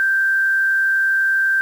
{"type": "tone with frequency modulation", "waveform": "sine", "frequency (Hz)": 1568, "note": "G6", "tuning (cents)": 0, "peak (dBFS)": -14, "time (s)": [0, 1.61], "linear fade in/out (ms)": 0, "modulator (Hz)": 108, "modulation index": 0.22, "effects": ["7-bit"]}